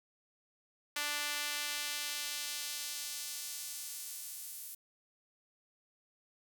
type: tone with high-pass filter sweep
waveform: sawtooth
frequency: 293.7 Hz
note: D4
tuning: in tune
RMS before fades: -40 dBFS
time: 0.96-4.75 s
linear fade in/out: 5 ms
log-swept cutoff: 1700 to 11000 Hz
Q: 0.76
effects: none